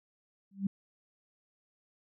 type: tone with exponential growth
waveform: sine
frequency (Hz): 196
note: G3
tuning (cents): 0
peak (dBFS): -24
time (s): 0.51-0.67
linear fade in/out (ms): 5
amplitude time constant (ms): 34
effects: none